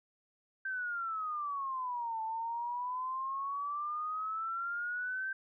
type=exponential two-way sweep; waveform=sine; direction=down then up; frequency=1568 to 880 to 1566 Hz; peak=-34 dBFS; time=0.65-5.33 s; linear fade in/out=5 ms; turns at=2.22 s; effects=none